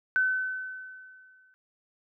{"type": "tone with exponential decay", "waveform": "sine", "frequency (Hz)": 1518, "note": "F#6", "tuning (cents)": 44, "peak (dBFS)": -20, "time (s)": [0.16, 1.54], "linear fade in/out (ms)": 0, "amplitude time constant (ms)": 300, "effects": []}